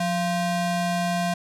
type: ring-modulated tone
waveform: square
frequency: 433.8 Hz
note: A4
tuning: 25 cents flat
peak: -20 dBFS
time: 0-1.34 s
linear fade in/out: 5 ms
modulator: 256 Hz
effects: low-pass 11000 Hz 12 dB/octave